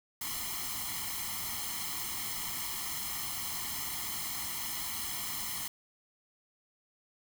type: noise with comb filter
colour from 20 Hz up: white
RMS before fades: -37 dBFS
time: 0.21-5.68 s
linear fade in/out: 5 ms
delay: 0.96 ms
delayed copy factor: +0.85
effects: none